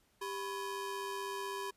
35% pulse ring-modulated tone, 694 Hz, F5, 11 cents flat, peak -33 dBFS, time 0.21-1.71 s, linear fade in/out 10 ms, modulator 299 Hz, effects pink hiss -72 dBFS RMS until 1.76 s + resampled to 32000 Hz

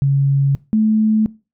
sine tone pair in turn, 138.59 / 217 Hz, C#3 / A3, 0 / -24 cents, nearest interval minor sixth, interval 776 cents, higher second, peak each -11 dBFS, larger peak neither, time 0.02-0.55 / 0.73-1.26 s, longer neither, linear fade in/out 0 ms, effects noise-tail reverb RT60 0.3 s tail -21 dB re dry

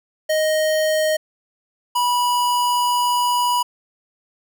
square tone pair in turn, 623 / 977.3 Hz, D#5 / B5, +2 / -18 cents, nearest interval minor sixth, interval 780 cents, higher second, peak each -17 dBFS, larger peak neither, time 0.29-1.17 / 1.95-3.63 s, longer second, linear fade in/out 10 ms, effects none

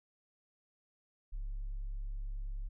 sine tone, 34.65 Hz, C#1, in tune, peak -34 dBFS, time 1.32-2.69 s, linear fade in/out 20 ms, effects tanh soft clip ceiling -35 dBFS

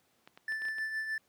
clicks, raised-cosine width 0.3 ms, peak -34 dBFS, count 7, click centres 0.275 / 0.375 / 0.522 / 0.62 / 0.653 / 0.685 / 0.784 s
triangle tone with tremolo, 1760 Hz, A6, in tune, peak -29 dBFS, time 0.48-1.18 s, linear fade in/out 2 ms, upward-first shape triangle, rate 6.5 Hz, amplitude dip 55%
effects pink hiss -71 dBFS RMS until 1.28 s + high-pass 150 Hz 12 dB/octave

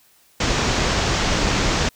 pink low-pass noise, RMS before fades -20 dBFS, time 0.4-1.89 s, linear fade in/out 5 ms, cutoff 7100 Hz, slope 48 dB/octave, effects white hiss -56 dBFS RMS until 1.95 s

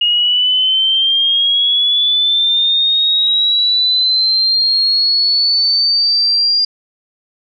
sine linear sweep, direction up, 2861 to 4809 Hz, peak -10 dBFS, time 0.01-6.65 s, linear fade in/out 5 ms, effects none

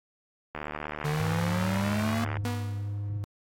click train, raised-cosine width 0.5 ms, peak -19 dBFS, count 138, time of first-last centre 0.55-2.369 s, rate 75.3 Hz
square exponential sweep, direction up, 146.83 to 233.7 Hz, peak -28 dBFS, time 1.04-2.25 s, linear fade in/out 10 ms
triangle tone, 102.1 Hz, G#2, 29 cents flat, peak -28 dBFS, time 1.2-3.24 s, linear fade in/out 0 ms
sawtooth tone with exponential decay, 242.1 Hz, B3, 34 cents flat, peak -25 dBFS, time 2.45-3.1 s, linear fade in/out 0 ms, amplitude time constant 140 ms
effects AAC 48 kbps

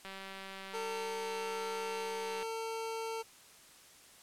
click train, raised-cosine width 0.3 ms, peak -30 dBFS, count 460, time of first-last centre 0.05-2.428 s, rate 193 Hz
25% pulse tone, 450 Hz, A4, 39 cents sharp, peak -33 dBFS, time 0.73-3.23 s, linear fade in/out 20 ms
effects white hiss -58 dBFS RMS until 4.22 s + low-pass 11000 Hz 12 dB/octave

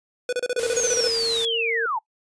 square tone bursts, 493.9 Hz, B4, in tune, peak -22 dBFS, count 12, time 0.29-1.075 s, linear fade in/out 2 ms, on 37 ms, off 31 ms
sine tone, 458.4 Hz, A#4, 29 cents flat, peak -25 dBFS, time 0.56-1.86 s, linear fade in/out 5 ms
white noise, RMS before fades -31 dBFS, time 0.59-1.45 s, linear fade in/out 0 ms
sine linear sweep, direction down, 6730 to 816 Hz, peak -22 dBFS, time 0.76-1.99 s, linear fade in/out 10 ms
effects noise-tail reverb RT60 0.1 s tail -23 dB re dry + resampled to 22050 Hz

